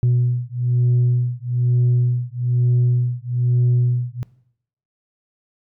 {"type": "beating tone pair", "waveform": "sine", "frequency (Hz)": [122.1, 123.2], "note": ["B2", "B2"], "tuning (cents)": [-19, -4], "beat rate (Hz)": 1.1, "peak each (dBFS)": [-17, -17], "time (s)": [0.03, 4.23], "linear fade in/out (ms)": 0, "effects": ["noise-tail reverb RT60 0.7 s tail -20 dB re dry", "tanh soft clip ceiling -11 dBFS"]}